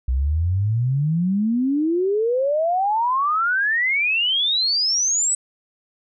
sine exponential sweep, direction up, 61 to 8080 Hz, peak -17 dBFS, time 0.08-5.35 s, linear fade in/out 5 ms, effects none

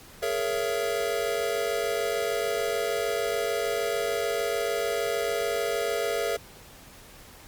square chord, A# half-diminished seventh, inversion third, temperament just, 419.5 / 466.2 / 559.4 / 671.3 Hz, G#4 / A#4 / C#5 / E5, +17 / 0 / +16 / +31 cents, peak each -32 / -31 / -34 / -32 dBFS, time 0.22-6.37 s, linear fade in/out 10 ms, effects pink hiss -49 dBFS RMS until 7.47 s + Opus 48 kbps

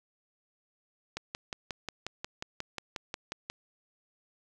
click train, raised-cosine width 0.2 ms, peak -18 dBFS, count 14, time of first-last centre 1.17-3.5 s, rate 5.58 Hz, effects none

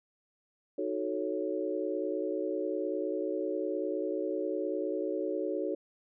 sine chord, D# half-diminished seventh, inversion none, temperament equal, 311.1 / 370 / 440 / 554.4 Hz, D#4 / F#4 / A4 / C#5, 0 / 0 / 0 / 0 cents, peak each -36 / -35 / -36 / -36 dBFS, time 0.78-5.75 s, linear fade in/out 5 ms, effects none

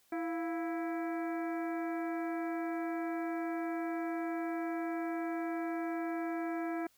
harmonic tone with a mistuned harmonic, 329.6 Hz, E4, in tune, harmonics 1 / 2 / 3 / 4 / 5 / 6 / 7, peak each -35 / -40 / -49 / -48 / -48 / -54 / -52 dBFS, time 0.12-6.87 s, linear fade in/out 5 ms, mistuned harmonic 2, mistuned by +88 cents, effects white hiss -69 dBFS RMS until 6.97 s

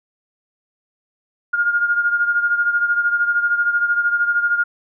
sine beating tone pair, 1416 / 1429 Hz, F6 / F6, +23 / +39 cents, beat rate 13 Hz, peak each -16 / -22 dBFS, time 1.53-4.64 s, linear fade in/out 10 ms, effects none

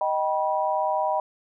sine chord, Eb augmented, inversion none, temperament just, 622.3 / 777.8 / 972.3 Hz, Eb5 / G5 / B5, 0 / -14 / -27 cents, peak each -26 dBFS, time 0.01-1.2 s, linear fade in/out 2 ms, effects none

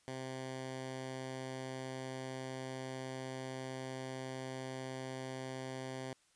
10% pulse tone, 130.81 Hz, C3, in tune, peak -33 dBFS, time 0.08-6.13 s, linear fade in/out 0 ms, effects white hiss -71 dBFS RMS until 6.35 s + resampled to 22050 Hz

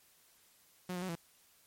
sawtooth tone with pitch steps, 181.6 / 177.9 / 186.5 / 167.9 Hz, F#3 / F3 / F#3 / E3, -32 / +32 / +14 / +32 cents, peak -33 dBFS, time 0.89-1.154 s, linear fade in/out 5 ms, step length 66 ms, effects white hiss -66 dBFS RMS until 1.66 s + MP3 64 kbps

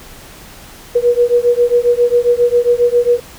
sine beating tone pair, 478.5 / 485.9 Hz, A#4 / B4, +45 / -28 cents, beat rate 7.4 Hz, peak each -12 dBFS, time 0.95-3.2 s, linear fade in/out 10 ms, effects pink hiss -37 dBFS RMS until 3.38 s

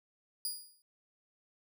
15% pulse tone with exponential decay, 4870 Hz, D#8, 38 cents flat, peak -25 dBFS, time 0.45-0.82 s, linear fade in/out 1 ms, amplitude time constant 80 ms, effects none

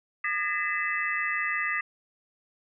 sine tone cluster, 1212 / 1682 / 1828 / 2013 / 2619 Hz, D#6 / G#6 / A#6 / B6 / E7, -46 / +22 / -34 / +33 / -12 cents, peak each -33 / -36 / -33 / -29 / -36 dBFS, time 0.24-1.81 s, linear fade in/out 5 ms, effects none

